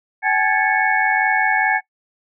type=tone cluster; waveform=sine; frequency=765 / 850 / 1646 / 1748 / 2211 Hz; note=G5 / G#5 / G#6 / A6 / C#7; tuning=-42 / +40 / -16 / -12 / -5 cents; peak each=-21 dBFS; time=0.22-1.81 s; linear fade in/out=50 ms; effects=noise-tail reverb RT60 0.1 s tail -20 dB re dry